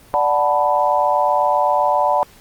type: chord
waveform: sine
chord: B minor seventh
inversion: first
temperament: equal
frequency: 587.3 / 740 / 880 / 987.8 Hz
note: D5 / F#5 / A5 / B5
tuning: 0 / 0 / 0 / 0 cents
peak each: -19 dBFS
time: 0.14-2.23 s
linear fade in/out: 0 ms
effects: pink hiss -47 dBFS RMS until 2.4 s + Opus 32 kbps